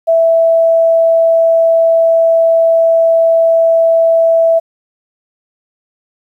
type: tone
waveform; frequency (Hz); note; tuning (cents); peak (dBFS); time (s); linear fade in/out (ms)
sine; 659.3; E5; 0; -6; 0.07-4.6; 20
effects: 8-bit